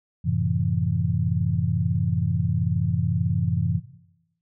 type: chord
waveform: sine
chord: F# half-diminished seventh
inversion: none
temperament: just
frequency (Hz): 92.5 / 111 / 133.2 / 166.5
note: F#2 / A2 / C3 / E3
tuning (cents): 0 / +16 / +31 / +18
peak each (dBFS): -26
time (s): 0.24-3.8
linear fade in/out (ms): 20
effects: noise-tail reverb RT60 0.9 s tail -17 dB re dry